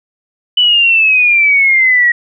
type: exponential sweep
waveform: sine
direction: down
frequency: 2994 to 1898 Hz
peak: -6 dBFS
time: 0.57-2.12 s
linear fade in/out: 5 ms
effects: none